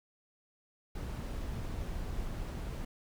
brown noise, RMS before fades -38 dBFS, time 0.95-2.85 s, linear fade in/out 5 ms, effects none

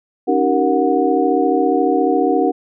sine tone cluster, 277.6 / 312 / 383.1 / 467.1 / 733 Hz, C#4 / D#4 / G4 / A#4 / F#5, +3 / +5 / -40 / +3 / -16 cents, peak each -19 dBFS, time 0.27-2.52 s, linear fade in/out 20 ms, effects none

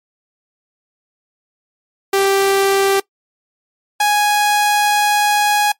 sawtooth tone pair in turn, 392 / 830.6 Hz, G4 / G#5, 0 / 0 cents, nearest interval octave + minor second, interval 1300 cents, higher second, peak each -8 dBFS, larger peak neither, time 2.13-3 / 4-5.72 s, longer second, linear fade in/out 5 ms, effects noise-tail reverb RT60 0.1 s tail -21 dB re dry + MP3 64 kbps

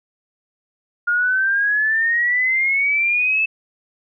sine exponential sweep, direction up, 1415 to 2637 Hz, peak -15 dBFS, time 1.07-3.46 s, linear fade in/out 10 ms, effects none

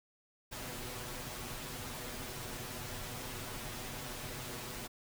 pink noise with comb filter, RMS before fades -43 dBFS, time 0.51-4.88 s, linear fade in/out 20 ms, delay 8.1 ms, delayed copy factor +0.75, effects none

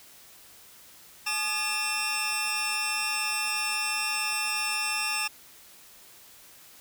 20% pulse tone cluster, 852 / 1217 / 2701 Hz, G#5 / D#6 / E7, +44 / -39 / +42 cents, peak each -30 / -29 / -24 dBFS, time 1.26-5.28 s, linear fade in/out 10 ms, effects white hiss -52 dBFS RMS until 6.8 s

